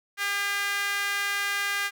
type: tone with high-pass filter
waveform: sawtooth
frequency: 402.5 Hz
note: G4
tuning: 46 cents sharp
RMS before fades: -28 dBFS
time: 0.17-1.91 s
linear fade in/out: 50 ms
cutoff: 1700 Hz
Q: 2.5
effects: none